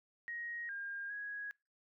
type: tone with pitch steps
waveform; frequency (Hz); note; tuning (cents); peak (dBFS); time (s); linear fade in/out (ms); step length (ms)
sine; 1882 / 1610 / 1660; A#6 / G6 / G#6; +16 / +46 / -1; -40; 0.28-1.51; 0; 410
effects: noise-tail reverb RT60 0.3 s tail -25 dB re dry